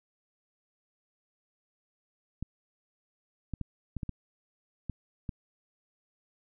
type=clicks; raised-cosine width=5 ms; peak=-22 dBFS; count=8; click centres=2.426 / 3.537 / 3.613 / 3.967 / 4.032 / 4.093 / 4.897 / 5.292 s; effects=none